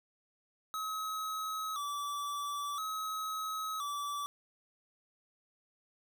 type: tone with vibrato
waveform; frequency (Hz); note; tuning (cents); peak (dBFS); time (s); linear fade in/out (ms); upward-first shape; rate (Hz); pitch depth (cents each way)
square; 1216; D#6; -40; -36; 0.74-4.26; 0; square; 0.49; 87
effects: none